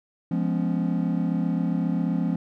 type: chord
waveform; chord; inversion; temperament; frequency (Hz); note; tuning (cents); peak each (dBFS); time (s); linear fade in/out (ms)
triangle; C# dominant seventh; first; just; 173.24 / 207.9 / 249.5 / 277.2; E#3 / G#3 / B3 / C#4; -14 / +2 / +18 / 0; -23 / -27 / -27 / -28; 0.31-2.36; 5
effects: none